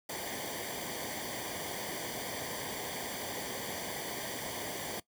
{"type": "noise with comb filter", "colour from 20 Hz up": "pink", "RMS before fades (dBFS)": -39, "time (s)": [0.09, 5], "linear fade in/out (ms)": 5, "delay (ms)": 0.75, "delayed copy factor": -0.75, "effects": ["noise-tail reverb RT60 0.1 s tail -19 dB re dry", "high-pass 80 Hz 12 dB/octave"]}